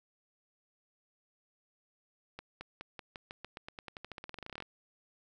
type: accelerating click train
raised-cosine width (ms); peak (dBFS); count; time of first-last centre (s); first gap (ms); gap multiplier
0.3; -27; 27; 2.39-4.624; 220; 0.91
effects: none